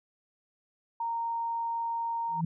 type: tone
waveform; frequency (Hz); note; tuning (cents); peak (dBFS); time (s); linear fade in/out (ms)
sine; 926; A#5; -12; -29; 1-2.41; 5
type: tone with exponential growth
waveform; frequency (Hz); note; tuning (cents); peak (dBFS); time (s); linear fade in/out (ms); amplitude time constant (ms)
sine; 164.81; E3; 0; -23; 2.28-2.45; 5; 36
effects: none